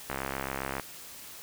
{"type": "click train", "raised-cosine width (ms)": 0.5, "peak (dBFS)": -17, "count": 48, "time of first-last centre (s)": [0.1, 0.797], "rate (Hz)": 67.4, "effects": ["white hiss -46 dBFS RMS until 1.42 s"]}